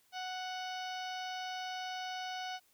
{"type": "harmonic tone", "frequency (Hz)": 740, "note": "F#5", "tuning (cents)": 0, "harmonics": [1, 2, 3, 4, 5, 6, 7, 8], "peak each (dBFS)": [-40, -46, -50, -47, -52, -53, -53, -55], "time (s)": [0.12, 2.6], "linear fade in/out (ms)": 50, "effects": ["white hiss -70 dBFS RMS until 2.73 s"]}